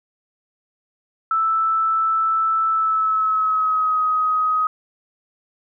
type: tone with pitch glide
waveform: sine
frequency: 1318.5 to 1259.7 Hz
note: E6 to D#6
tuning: 0 to +21 cents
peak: -16 dBFS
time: 1.31-4.67 s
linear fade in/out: 2 ms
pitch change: -79 cents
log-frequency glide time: 2.69-4.01 s
effects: none

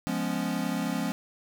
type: chord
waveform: square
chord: C# dominant seventh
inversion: first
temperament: equal with one note detuned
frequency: 174.61 / 208.4 / 246.9 / 277.2 Hz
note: E#3 / G#3 / B3 / C#4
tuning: 0 / +6 / 0 / 0 cents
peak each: -34 dBFS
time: 0.07-1.12 s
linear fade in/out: 0 ms
effects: none

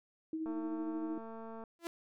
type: tone with tremolo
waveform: sine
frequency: 318.4 Hz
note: D#4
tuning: 40 cents sharp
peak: -34 dBFS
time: 0.33-1.18 s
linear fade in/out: 2 ms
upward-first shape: sine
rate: 13 Hz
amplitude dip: 40%
type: click train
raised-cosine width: 1 ms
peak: -35 dBFS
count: 266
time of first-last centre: 0.46-1.638 s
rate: 225 Hz
type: tone with exponential growth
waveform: sawtooth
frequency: 338.2 Hz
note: E4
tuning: 44 cents sharp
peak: -31 dBFS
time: 1.79-1.87 s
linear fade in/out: 0 ms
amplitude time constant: 17 ms
effects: none

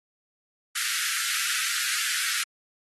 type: high-pass noise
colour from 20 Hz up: pink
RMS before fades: -28 dBFS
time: 0.75-2.44 s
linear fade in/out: 10 ms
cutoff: 1300 Hz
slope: 96 dB/octave
effects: AAC 32 kbps

